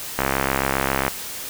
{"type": "click train", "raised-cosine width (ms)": 0.5, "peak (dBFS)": -4, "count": 61, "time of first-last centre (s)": [0.19, 1.08], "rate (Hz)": 67.4, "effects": ["white hiss -32 dBFS RMS until 1.49 s"]}